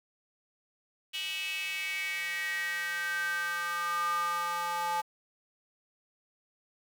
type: tone with high-pass filter sweep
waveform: square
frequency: 172.9 Hz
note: F3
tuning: 17 cents flat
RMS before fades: -33 dBFS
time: 1.13-5.02 s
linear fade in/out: 20 ms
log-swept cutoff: 2900 to 920 Hz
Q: 6.5
effects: 9-bit